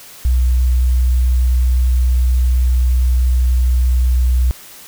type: tone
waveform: sine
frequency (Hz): 62.3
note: B1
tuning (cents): +16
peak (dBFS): -10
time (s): 0.25-4.51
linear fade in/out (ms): 0
effects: white hiss -38 dBFS RMS until 4.87 s